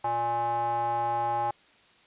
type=tone with band-pass filter; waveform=square; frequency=118.1 Hz; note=A#2; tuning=23 cents sharp; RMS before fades=-28 dBFS; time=0.04-1.51 s; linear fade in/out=5 ms; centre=860 Hz; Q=7.3; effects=white hiss -59 dBFS RMS until 2.06 s + resampled to 8000 Hz